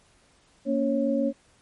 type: tone cluster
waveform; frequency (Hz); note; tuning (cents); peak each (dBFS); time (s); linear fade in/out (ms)
sine; 234 / 281.6 / 549; A#3 / C#4 / C#5; +7 / +27 / -17; -26; 0.65-1.33; 50
effects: pink hiss -61 dBFS RMS until 1.61 s + MP3 48 kbps